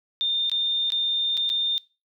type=tone with dropouts; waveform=sine; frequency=3619 Hz; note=A7; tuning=48 cents sharp; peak=-21 dBFS; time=0.21-1.78 s; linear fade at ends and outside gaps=0 ms; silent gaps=0.497-0.516 / 0.903-0.921 / 1.37-1.375 / 1.493-1.5 s; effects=noise-tail reverb RT60 0.3 s tail -22 dB re dry